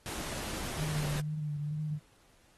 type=noise; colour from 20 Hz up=pink; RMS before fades=-39 dBFS; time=0.06-1.2 s; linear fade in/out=0 ms
type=tone with vibrato; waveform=sine; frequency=150 Hz; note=D3; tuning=37 cents sharp; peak=-32 dBFS; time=0.75-2 s; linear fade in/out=50 ms; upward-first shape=triangle; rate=2.1 Hz; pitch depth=49 cents each way
effects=pink hiss -65 dBFS RMS until 2.57 s + AAC 32 kbps